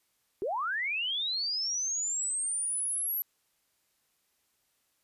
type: linear sweep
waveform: sine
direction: up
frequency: 349.2 to 11840 Hz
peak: -29 dBFS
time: 0.42-3.22 s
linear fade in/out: 0 ms
effects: white hiss -74 dBFS RMS until 5.03 s + resampled to 32000 Hz